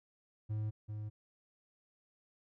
triangle tone pair in turn, 107.4 / 106.41 Hz, A2 / G#2, -41 / +43 cents, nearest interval unison, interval 16 cents, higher first, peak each -32 / -37 dBFS, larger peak first, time 0.49-0.71 / 0.88-1.1 s, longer neither, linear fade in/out 20 ms, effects none

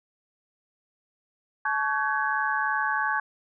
sine tone cluster, 865 / 1122 / 1524 / 1667 Hz, A5 / C#6 / G6 / G#6, -30 / +21 / -49 / +6 cents, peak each -29 dBFS, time 1.65-3.2 s, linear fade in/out 5 ms, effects none

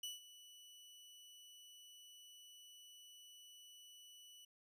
sawtooth tone with ADSR envelope, 2960 Hz, F#7, in tune, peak -39 dBFS, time 0.03-4.45 s, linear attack 5 ms, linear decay 160 ms, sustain -16 dB, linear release 5 ms, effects resampled to 32000 Hz

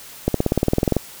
accelerating click train, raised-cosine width 2 ms, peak -3 dBFS, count 14, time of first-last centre 0.28-0.967 s, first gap 63 ms, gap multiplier 0.97, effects white hiss -40 dBFS RMS until 1.2 s

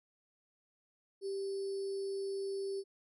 sine tone with sample-and-hold, 391.9 Hz, G4, in tune, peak -35 dBFS, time 1.21-2.84 s, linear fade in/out 50 ms, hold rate 4900 Hz, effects resampled to 24000 Hz

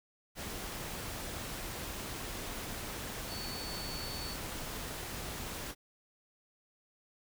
sine tone in noise, 4464 Hz, C#8, 11 cents sharp, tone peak -43 dBFS, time 3.27-4.37 s, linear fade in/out 50 ms, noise pink, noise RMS -41 dBFS, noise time 0.35-5.75 s, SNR -5 dB, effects none

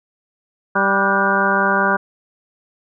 harmonic tone with a mistuned harmonic, 196 Hz, G3, in tune, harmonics 1 / 2 / 3 / 4 / 5 / 6 / 7 / 8, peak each -23 / -24 / -23 / -24 / -21 / -22 / -19 / -22 dBFS, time 0.75-1.97 s, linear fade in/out 10 ms, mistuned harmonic 7, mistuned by +87 cents, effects none

